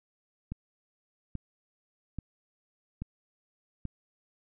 click train, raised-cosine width 5 ms, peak -23 dBFS, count 5, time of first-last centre 0.52-3.853 s, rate 1.2 Hz, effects none

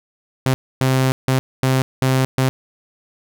sawtooth tone bursts at uneven times, 131.1 Hz, C3, 4 cents sharp, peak -10 dBFS, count 6, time 0.46-0.54 / 0.81-1.12 / 1.28-1.39 / 1.63-1.82 / 2.02-2.25 / 2.38-2.49 s, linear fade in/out 0 ms, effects none

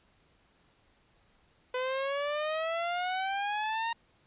sawtooth exponential sweep, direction up, 501 to 932.3 Hz, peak -26 dBFS, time 1.74-3.93 s, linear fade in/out 5 ms, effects pink hiss -67 dBFS RMS until 4.26 s + resampled to 8000 Hz

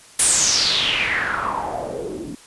white noise with low-pass filter sweep, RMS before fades -21 dBFS, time 0.19-2.35 s, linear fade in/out 5 ms, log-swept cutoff 9900 to 260 Hz, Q 5.6, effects white hiss -46 dBFS RMS until 2.46 s + resampled to 24000 Hz

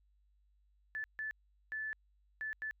sine tone bursts at uneven times, 1743 Hz, A6, 17 cents flat, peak -37 dBFS, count 5, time 0.95-1.04 / 1.19-1.31 / 1.72-1.93 / 2.41-2.53 / 2.62-2.71 s, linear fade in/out 0 ms, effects added 50 Hz sine -68 dBFS peak until 2.8 s

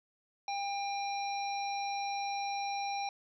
harmonic tone, 800 Hz, G5, 35 cents sharp, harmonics 1 / 3 / 5 / 7, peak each -34 / -42 / -45 / -45 dBFS, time 0.48-3.09 s, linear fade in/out 2 ms, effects 12-bit

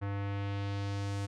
square tone with low-pass filter sweep, 100 Hz, G2, 35 cents sharp, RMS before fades -35 dBFS, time 0.01-1.27 s, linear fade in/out 20 ms, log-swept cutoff 1700 to 8400 Hz, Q 1.2, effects none

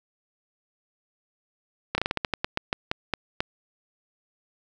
slowing click train, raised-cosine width 0.3 ms, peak -8 dBFS, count 14, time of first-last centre 1.95-3.405 s, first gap 30 ms, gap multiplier 1.2, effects none

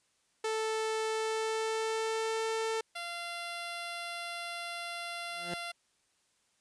sawtooth tone with pitch glide, 440.1 to 446 Hz, A4 to A4, 0 to +23 cents, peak -27 dBFS, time 0.44-2.81 s, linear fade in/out 5 ms, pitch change +23 cents, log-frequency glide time 1.08-2.44 s
10% pulse tone, 690 Hz, F5, 21 cents flat, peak -29 dBFS, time 2.95-5.72 s, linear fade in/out 10 ms
15% pulse tone with exponential growth, 174.61 Hz, F3, in tune, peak -28 dBFS, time 5.3-5.54 s, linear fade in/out 0 ms, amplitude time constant 52 ms
effects white hiss -73 dBFS RMS until 6.6 s + resampled to 22050 Hz

